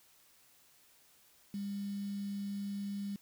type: tone with quantisation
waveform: sine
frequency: 200.6 Hz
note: G3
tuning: 40 cents sharp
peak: -36 dBFS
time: 1.54-3.16 s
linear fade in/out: 2 ms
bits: 9
effects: white hiss -65 dBFS RMS until 3.21 s